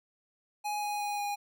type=tone with pitch steps; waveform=square; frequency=834 / 828.7 / 823.5 / 818.3 Hz; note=G#5 / G#5 / G#5 / G#5; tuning=+7 / -4 / -15 / -26 cents; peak=-32 dBFS; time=0.64-1.36 s; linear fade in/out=20 ms; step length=180 ms; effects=none